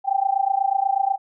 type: tone with amplitude modulation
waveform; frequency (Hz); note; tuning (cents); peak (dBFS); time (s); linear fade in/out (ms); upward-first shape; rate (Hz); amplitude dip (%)
sine; 784; G5; 0; -14; 0.04-1.18; 50; sine; 28.2; 90
effects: none